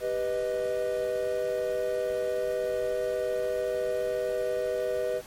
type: chord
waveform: triangle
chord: G augmented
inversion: none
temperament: equal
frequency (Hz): 392 / 493.9 / 622.3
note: G4 / B4 / D#5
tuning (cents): 0 / 0 / 0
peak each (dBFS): -32 / -27 / -29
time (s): 0-5.22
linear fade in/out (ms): 50
effects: pink hiss -48 dBFS RMS until 5.26 s + MP3 64 kbps